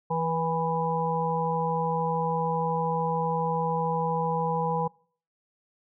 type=harmonic tone with a mistuned harmonic; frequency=164.81 Hz; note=E3; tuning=in tune; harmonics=1 / 3 / 5 / 6; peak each=-30 / -30 / -30 / -30 dBFS; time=0.1-4.88 s; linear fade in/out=10 ms; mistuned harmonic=3; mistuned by=-22 cents; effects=noise-tail reverb RT60 0.5 s tail -25 dB re dry